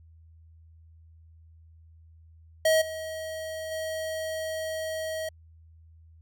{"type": "tone with level steps", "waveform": "square", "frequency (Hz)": 636, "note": "D#5", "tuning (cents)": 38, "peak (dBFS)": [-20, -34, -31], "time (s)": [2.65, 5.29], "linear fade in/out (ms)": 5, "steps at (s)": [2.81, 3.71], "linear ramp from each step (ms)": 10, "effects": ["added 81 Hz sine -51 dBFS peak until 6.21 s"]}